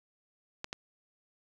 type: clicks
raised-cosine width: 0.2 ms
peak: -19 dBFS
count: 2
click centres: 0.644 / 0.729 s
effects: none